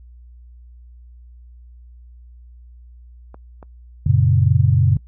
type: clicks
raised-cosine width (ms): 1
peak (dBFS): -25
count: 2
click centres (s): 3.344 / 3.628
type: chord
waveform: sine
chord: F# major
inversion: none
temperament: equal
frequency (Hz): 92.5 / 116.54 / 138.59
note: F#2 / A#2 / C#3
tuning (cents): 0 / 0 / 0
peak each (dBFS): -16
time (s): 4.06-4.97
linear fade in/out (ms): 5
effects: noise-tail reverb RT60 0.1 s tail -26 dB re dry + added 60 Hz sine -40 dBFS peak until 5.07 s